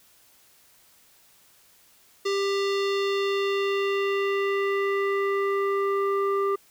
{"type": "tone with low-pass filter sweep", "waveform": "square", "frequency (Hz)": 396.1, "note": "G4", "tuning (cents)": 18, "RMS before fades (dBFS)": -25, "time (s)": [2.25, 6.56], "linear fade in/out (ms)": 10, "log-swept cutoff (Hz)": [5100, 1200], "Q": 1.9, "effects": ["white hiss -58 dBFS RMS until 6.7 s"]}